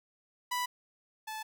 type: tone pair in turn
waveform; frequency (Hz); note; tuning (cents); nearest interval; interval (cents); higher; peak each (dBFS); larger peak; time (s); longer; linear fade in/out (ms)
sawtooth; 987.8 / 869.8; B5 / A5; 0 / -20; major second; 220; first; -27 / -34; first; 0.51-0.66 / 1.27-1.43; second; 10
effects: none